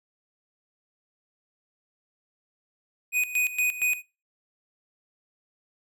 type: tone with tremolo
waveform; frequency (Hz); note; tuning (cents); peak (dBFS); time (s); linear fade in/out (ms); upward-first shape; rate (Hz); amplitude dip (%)
square; 2489; D#7; 0; -22; 3.12-4.03; 50; square; 4.3; 75
effects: noise-tail reverb RT60 0.3 s tail -22 dB re dry